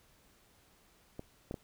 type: clicks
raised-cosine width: 2 ms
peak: -28 / -25 / -25 dBFS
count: 3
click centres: 1.194 / 1.511 / 1.542 s
effects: pink hiss -66 dBFS RMS until 1.63 s

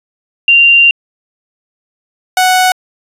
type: tone pair in turn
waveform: sine / sawtooth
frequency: 2776 / 740.2 Hz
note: F7 / F#5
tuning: -11 / 0 cents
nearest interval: octave + major seventh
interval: 2289 cents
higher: first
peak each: -3 dBFS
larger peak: neither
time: 0.48-0.91 / 2.37-2.72 s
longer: first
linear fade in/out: 2 ms
effects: resampled to 32000 Hz

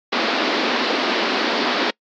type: band-pass noise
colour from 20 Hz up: pink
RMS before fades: -20 dBFS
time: 0.12-1.91 s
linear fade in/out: 10 ms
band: 230 to 4900 Hz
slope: 48 dB/octave
effects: noise-tail reverb RT60 0.1 s tail -25 dB re dry + MP3 96 kbps

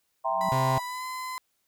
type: chord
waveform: sine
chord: C dominant seventh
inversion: first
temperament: equal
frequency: 659.3 / 784 / 932.3 / 1046.5 Hz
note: E5 / G5 / Bb5 / C6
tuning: 0 / 0 / 0 / 0 cents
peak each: -30 dBFS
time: 0.24-0.8 s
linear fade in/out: 20 ms
type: tone with exponential growth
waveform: sine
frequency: 186 Hz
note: F#3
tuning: 9 cents sharp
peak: -29 dBFS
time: 0.26-0.49 s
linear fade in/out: 2 ms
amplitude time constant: 50 ms
type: tone with pitch glide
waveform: 35% pulse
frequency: 987.8 to 1021.5 Hz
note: B5 to C6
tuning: 0 to -42 cents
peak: -31 dBFS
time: 0.41-1.38 s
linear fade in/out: 0 ms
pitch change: +58 cents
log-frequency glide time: 0.84-1.05 s
type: tone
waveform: 40% pulse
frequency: 130.81 Hz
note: C3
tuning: in tune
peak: -25 dBFS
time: 0.52-0.78 s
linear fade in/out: 0 ms
effects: white hiss -74 dBFS RMS until 1.67 s

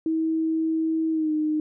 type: tone with pitch glide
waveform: sine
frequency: 321.2 to 307 Hz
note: E4 to D#4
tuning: -45 to -23 cents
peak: -21 dBFS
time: 0.06-1.6 s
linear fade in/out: 2 ms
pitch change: -78 cents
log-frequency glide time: 1.11-1.32 s
effects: none

